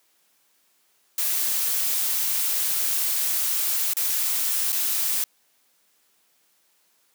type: noise with dropouts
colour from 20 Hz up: blue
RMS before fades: -24 dBFS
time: 1.18-5.24 s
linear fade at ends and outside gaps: 2 ms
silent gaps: 3.935-3.968 / 4.722-4.726 s
effects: white hiss -65 dBFS RMS until 7.14 s + high-pass 200 Hz 12 dB/octave